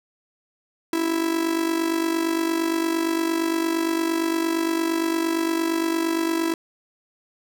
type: tone with amplitude modulation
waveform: 45% pulse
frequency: 329.6 Hz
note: E4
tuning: in tune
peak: -18 dBFS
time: 0.93-6.54 s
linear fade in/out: 2 ms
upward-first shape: sine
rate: 48.7 Hz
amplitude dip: 65%
effects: none